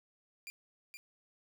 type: tone with echo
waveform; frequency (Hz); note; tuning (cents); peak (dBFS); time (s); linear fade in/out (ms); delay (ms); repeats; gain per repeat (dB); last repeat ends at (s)
sawtooth; 2390; D7; +30; -40; 0.47-0.5; 0; 470; 1; -4; 0.97
effects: none